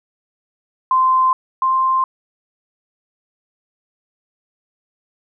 sine tone pair in turn, 1038 / 1048.2 Hz, C6 / C6, -14 / +3 cents, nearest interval unison, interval 17 cents, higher second, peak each -11 / -13 dBFS, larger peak first, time 0.91-1.33 / 1.62-2.04 s, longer neither, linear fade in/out 2 ms, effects none

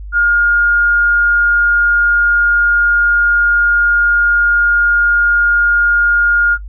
sine tone, 1419 Hz, F6, 27 cents sharp, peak -8 dBFS, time 0.12-6.58 s, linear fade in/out 50 ms, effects noise-tail reverb RT60 0.1 s tail -21 dB re dry + added 50 Hz sine -25 dBFS peak until 6.68 s

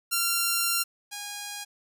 5% pulse tone pair in turn, 1378 / 819.4 Hz, F6 / G#5, -24 / -24 cents, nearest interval major sixth, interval 900 cents, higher first, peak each -12 / -23 dBFS, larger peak first, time 0.11-0.84 / 1.11-1.65 s, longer first, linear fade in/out 20 ms, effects none

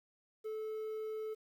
triangle tone with quantisation, 434.5 Hz, A4, 22 cents flat, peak -36 dBFS, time 0.44-1.35 s, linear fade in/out 20 ms, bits 11, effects none

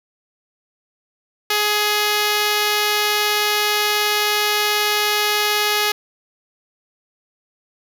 5% pulse tone, 418.7 Hz, G#4, 14 cents sharp, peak -5 dBFS, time 1.5-5.92 s, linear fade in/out 5 ms, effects none

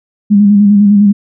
sine tone with vibrato, 204.1 Hz, G#3, 30 cents flat, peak -3 dBFS, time 0.3-1.13 s, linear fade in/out 20 ms, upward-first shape square, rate 9.9 Hz, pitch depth 33 cents each way, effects none

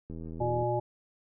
click train, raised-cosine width 3 ms, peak -29 dBFS, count 44, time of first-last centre 0.1-0.629 s, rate 81.3 Hz
harmonic tone, 120 Hz, B2, 49 cents flat, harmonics 1 / 3 / 5 / 7, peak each -32 / -32 / -32 / -32 dBFS, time 0.4-0.8 s, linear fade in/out 10 ms
effects none

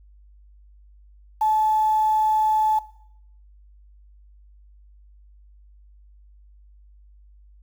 sine tone with quantisation, 865 Hz, A5, 30 cents flat, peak -17 dBFS, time 1.41-2.79 s, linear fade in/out 5 ms, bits 7, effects noise-tail reverb RT60 0.7 s tail -18 dB re dry + added 50 Hz sine -48 dBFS peak until 7.62 s

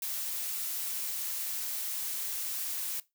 blue noise, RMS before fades -35 dBFS, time 0.02-3 s, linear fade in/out 2 ms, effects noise-tail reverb RT60 0.2 s tail -19 dB re dry

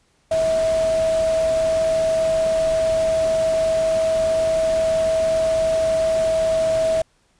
sine tone in noise, 646 Hz, E5, 35 cents flat, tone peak -16 dBFS, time 0.31-7.02 s, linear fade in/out 5 ms, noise pink, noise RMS -32 dBFS, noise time 0.31-7.02 s, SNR +13 dB, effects pink hiss -62 dBFS RMS until 7.39 s + resampled to 22050 Hz

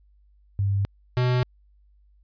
sine / square tone pair in turn, 99.2 / 124.98 Hz, G2 / B2, +21 / +21 cents, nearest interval major third, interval 400 cents, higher second, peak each -20 dBFS, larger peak neither, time 0.59-0.85 / 1.17-1.43 s, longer neither, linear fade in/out 0 ms, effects added 50 Hz sine -55 dBFS peak until 2.23 s + resampled to 11025 Hz

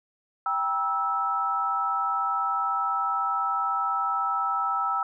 sine tone cluster, 788 / 958 / 1312 Hz, G5 / A#5 / E6, +9 / +47 / -9 cents, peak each -30 / -32 / -25 dBFS, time 0.46-5.03 s, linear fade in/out 2 ms, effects none

